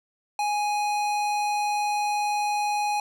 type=tone with hard clipping; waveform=sine; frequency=831 Hz; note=G#5; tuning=1 cent sharp; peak=-25 dBFS; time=0.39-3 s; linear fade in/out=2 ms; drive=17 dB; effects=none